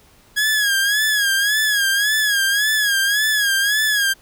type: tone with vibrato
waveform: sawtooth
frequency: 1661.2 Hz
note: G#6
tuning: in tune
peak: -12 dBFS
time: 0.36-4.14 s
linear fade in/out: 20 ms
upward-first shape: sine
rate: 1.8 Hz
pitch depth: 85 cents each way
effects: pink hiss -52 dBFS RMS until 4.21 s